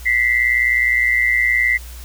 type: tone pair together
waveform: sine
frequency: 1958.7 / 2078 Hz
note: B6 / C7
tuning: -15 / -12 cents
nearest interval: minor second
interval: 103 cents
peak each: -16 dBFS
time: 0.05-1.78 s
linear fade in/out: 20 ms
effects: added 60 Hz sine -32 dBFS peak until 2.04 s + white hiss -41 dBFS RMS until 2.04 s

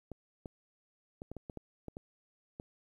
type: clicks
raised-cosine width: 2 ms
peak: -29 dBFS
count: 10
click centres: 0.117 / 0.458 / 1.219 / 1.316 / 1.367 / 1.498 / 1.573 / 1.883 / 1.969 / 2.599 s
effects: 11-bit

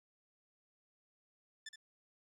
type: tone with echo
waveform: 15% pulse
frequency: 1760 Hz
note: A6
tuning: in tune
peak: -38 dBFS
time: 1.66-1.69 s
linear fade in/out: 5 ms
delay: 69 ms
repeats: 1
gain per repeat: -7 dB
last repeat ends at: 1.759 s
effects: low-pass 9000 Hz 12 dB/octave + 13-bit

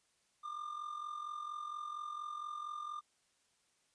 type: tone with amplitude modulation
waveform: triangle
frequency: 1200 Hz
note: D6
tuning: 37 cents sharp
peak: -36 dBFS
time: 0.43-3.01 s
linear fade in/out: 20 ms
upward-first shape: sine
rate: 44.3 Hz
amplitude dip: 65%
effects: white hiss -75 dBFS RMS until 3.94 s + resampled to 22050 Hz

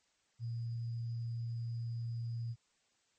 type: tone with sample-and-hold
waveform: sine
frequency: 116.54 Hz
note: A#2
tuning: in tune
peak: -36 dBFS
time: 0.39-2.56 s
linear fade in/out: 50 ms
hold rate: 4900 Hz
effects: white hiss -75 dBFS RMS until 3.18 s + MP3 32 kbps

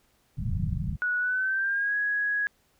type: low-pass noise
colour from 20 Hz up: white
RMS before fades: -29 dBFS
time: 0.37-0.97 s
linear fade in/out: 10 ms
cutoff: 180 Hz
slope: 48 dB/octave
type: tone with pitch glide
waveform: sine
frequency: 1467 to 1665.8 Hz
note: F#6 to G#6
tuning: -15 to +5 cents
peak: -24 dBFS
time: 1.02-2.47 s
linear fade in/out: 0 ms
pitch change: +220 cents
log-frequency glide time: 1.19-1.96 s
effects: pink hiss -67 dBFS RMS until 2.79 s

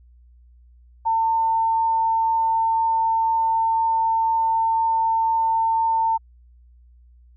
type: tone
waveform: sine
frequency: 901 Hz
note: A5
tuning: 41 cents sharp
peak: -17 dBFS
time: 1.05-6.18 s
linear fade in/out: 20 ms
effects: added 60 Hz sine -48 dBFS peak until 7.36 s

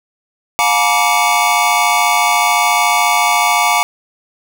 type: tone cluster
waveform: square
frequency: 712 / 856 / 950 / 1165 / 2237 Hz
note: F5 / A5 / A#5 / D6 / C#7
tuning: +33 / -48 / +33 / -14 / +15 cents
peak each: -18 dBFS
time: 0.59-3.83 s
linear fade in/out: 0 ms
effects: none

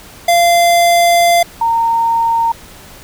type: tone pair in turn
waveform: square / sine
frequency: 690 / 919.4 Hz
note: F5 / A#5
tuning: -21 / -24 cents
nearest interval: perfect fourth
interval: 497 cents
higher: second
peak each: -8 / -10 dBFS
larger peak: first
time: 0.28-1.43 / 1.61-2.52 s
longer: first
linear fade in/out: 5 ms
effects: pink hiss -37 dBFS RMS until 3.03 s

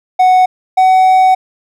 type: tone pair in turn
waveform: triangle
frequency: 740 / 750.3 Hz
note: F#5 / F#5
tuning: 0 / +24 cents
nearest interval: unison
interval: 24 cents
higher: second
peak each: -3 dBFS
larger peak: neither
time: 0.19-0.46 / 0.77-1.35 s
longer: second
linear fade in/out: 10 ms
effects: none

